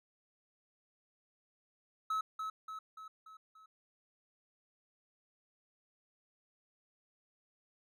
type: tone with echo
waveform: triangle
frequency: 1292 Hz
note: E6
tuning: 35 cents flat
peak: -30 dBFS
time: 2.1-2.21 s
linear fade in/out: 5 ms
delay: 290 ms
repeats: 5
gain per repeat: -5 dB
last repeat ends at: 3.66 s
effects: none